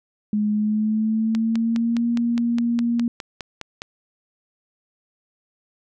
sine tone with pitch glide, 210 to 235.7 Hz, G#3 to A#3, +19 to +19 cents, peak -18 dBFS, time 0.33-3.08 s, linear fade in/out 2 ms, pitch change +200 cents, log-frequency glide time 0.51-2.07 s
click train, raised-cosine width 0.2 ms, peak -14 dBFS, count 13, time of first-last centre 1.35-3.819 s, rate 4.86 Hz
effects none

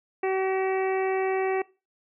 harmonic tone, 380.6 Hz, F#4, 49 cents sharp, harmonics 1 / 2 / 3 / 4 / 5 / 6 / 7, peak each -24 / -30 / -38 / -44 / -37 / -38 / -42 dBFS, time 0.23-1.62 s, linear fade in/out 5 ms, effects noise-tail reverb RT60 0.3 s tail -22 dB re dry

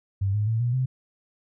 sine tone with pitch steps, 98 / 105.03 / 112.57 / 120.65 / 129.31 Hz, G2 / G#2 / A2 / B2 / C3, 0 / +20 / +40 / -40 / -20 cents, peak -21 dBFS, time 0.21-0.86 s, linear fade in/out 10 ms, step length 130 ms, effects none

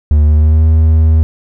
triangle tone with pitch glide, 75 to 79.41 Hz, D2 to D#2, +37 to +36 cents, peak -3 dBFS, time 0.11-1.23 s, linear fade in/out 0 ms, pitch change +99 cents, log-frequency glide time 0.24-0.65 s, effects none

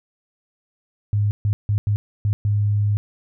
sine tone bursts at uneven times, 103.4 Hz, G#2, 7 cents flat, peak -16 dBFS, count 6, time 1.13-1.31 / 1.45-1.53 / 1.69-1.78 / 1.87-1.96 / 2.25-2.33 / 2.45-2.97 s, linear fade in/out 0 ms, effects none

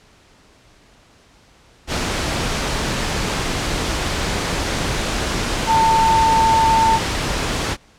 sine tone in noise, 896 Hz, A5, 31 cents sharp, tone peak -12 dBFS, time 5.66-7 s, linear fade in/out 50 ms, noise pink, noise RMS -21 dBFS, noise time 1.87-7.77 s, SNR +6 dB, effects pink hiss -51 dBFS RMS until 7.98 s + low-pass 7000 Hz 12 dB/octave

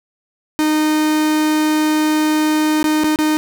45% pulse tone with dropouts, 307.7 Hz, D#4, 19 cents flat, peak -13 dBFS, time 0.59-3.37 s, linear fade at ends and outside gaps 0 ms, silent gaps 2.829-2.842 / 3.036-3.042 / 3.159-3.188 s, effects none

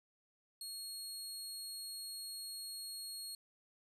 25% pulse tone, 4300 Hz, C8, 47 cents sharp, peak -39 dBFS, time 0.61-3.35 s, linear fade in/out 2 ms, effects none

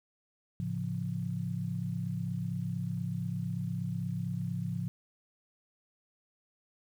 sine chord, A augmented, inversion none, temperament equal, 110 / 138.59 / 174.61 Hz, A2 / C#3 / E#3, 0 / 0 / 0 cents, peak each -37 / -37 / -35 dBFS, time 0.6-4.88 s, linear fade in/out 0 ms, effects 10-bit

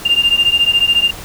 sine beating tone pair, 2794 / 2808 Hz, F7 / F7, 0 / +9 cents, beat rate 14 Hz, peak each -12 dBFS, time 0.05-1.11 s, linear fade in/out 10 ms, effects tanh soft clip ceiling -4 dBFS + pink hiss -31 dBFS RMS until 1.24 s

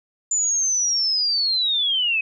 sine linear sweep, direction down, 7100 to 2517 Hz, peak -18 dBFS, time 0.31-2.21 s, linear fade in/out 5 ms, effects none

